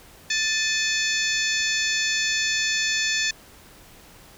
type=harmonic tone with a mistuned harmonic; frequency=880 Hz; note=A5; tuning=in tune; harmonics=2 / 3 / 4 / 5 / 6 / 7 / 8; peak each=-26 / -28 / -29 / -30 / -31 / -31 / -32 dBFS; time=0.3-3.31 s; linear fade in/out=5 ms; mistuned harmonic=3; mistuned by=-80 cents; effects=pink hiss -49 dBFS RMS until 4.37 s